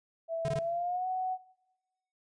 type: tone with pitch glide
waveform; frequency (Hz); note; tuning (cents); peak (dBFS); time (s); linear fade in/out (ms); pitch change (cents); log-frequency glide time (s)
sine; 659.3 to 744.3; E5 to F#5; 0 to +10; -30; 0.28-1.38; 50; +210; 0.58-1.07
type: tone bursts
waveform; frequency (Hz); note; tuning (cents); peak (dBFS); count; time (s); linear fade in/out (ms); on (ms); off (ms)
square; 145.2; D3; -19; -32; 3; 0.45-0.588; 0; 32; 21
effects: noise-tail reverb RT60 1.0 s tail -21 dB re dry + resampled to 22050 Hz